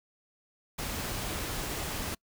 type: noise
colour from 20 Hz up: pink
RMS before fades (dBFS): -35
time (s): 0.78-2.15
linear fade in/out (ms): 10
effects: noise-tail reverb RT60 0.1 s tail -26 dB re dry